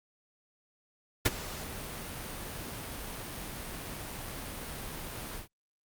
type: noise with ADSR envelope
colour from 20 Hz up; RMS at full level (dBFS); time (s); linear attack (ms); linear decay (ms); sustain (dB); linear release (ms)
pink; -23; 1.25-5.48; 10; 29; -17; 110
effects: Opus 48 kbps